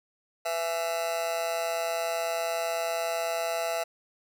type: tone with amplitude modulation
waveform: 40% pulse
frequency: 668 Hz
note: E5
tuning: 23 cents sharp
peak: -23 dBFS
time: 0.45-3.84 s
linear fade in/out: 10 ms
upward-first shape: sine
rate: 170 Hz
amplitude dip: 85%
effects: none